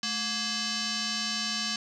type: tone with frequency modulation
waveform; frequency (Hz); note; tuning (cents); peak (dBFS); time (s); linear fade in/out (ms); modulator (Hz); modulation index
sine; 721; F#5; -45; -28; 0.03-1.76; 2; 938; 5.9
effects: 10-bit